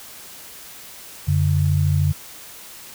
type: tone pair together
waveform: sine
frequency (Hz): 90.7 / 144.15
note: F#2 / D3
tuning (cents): -34 / -32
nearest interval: minor sixth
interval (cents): 802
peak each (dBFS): -18 / -18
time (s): 1.27-2.13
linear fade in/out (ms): 20
effects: white hiss -40 dBFS RMS until 2.94 s